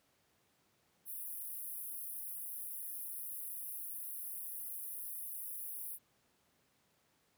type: high-pass noise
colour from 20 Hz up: pink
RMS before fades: -44 dBFS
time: 1.05-5.99 s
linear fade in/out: 50 ms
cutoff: 10000 Hz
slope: 96 dB/octave
effects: pink hiss -74 dBFS RMS until 7.37 s + high-pass 100 Hz 12 dB/octave